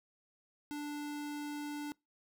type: tone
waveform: square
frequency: 293.7 Hz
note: D4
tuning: in tune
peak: -39 dBFS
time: 0.71-1.92 s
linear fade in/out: 0 ms
effects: noise-tail reverb RT60 0.2 s tail -24 dB re dry